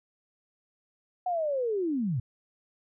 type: linear sweep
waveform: sine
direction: down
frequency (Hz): 740 to 108.3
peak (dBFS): -26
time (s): 1.26-2.2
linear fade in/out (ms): 5
effects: none